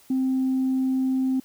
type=tone; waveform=sine; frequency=261.6 Hz; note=C4; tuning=in tune; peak=-19 dBFS; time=0.1-1.4 s; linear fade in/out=5 ms; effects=tanh soft clip ceiling -17 dBFS + white hiss -55 dBFS RMS until 1.44 s